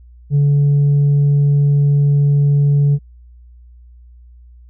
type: tone with tanh clipping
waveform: sine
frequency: 143.3 Hz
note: D3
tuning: 42 cents flat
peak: -10 dBFS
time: 0.3-2.99 s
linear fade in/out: 50 ms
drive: 1 dB
effects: added 60 Hz sine -39 dBFS peak until 4.69 s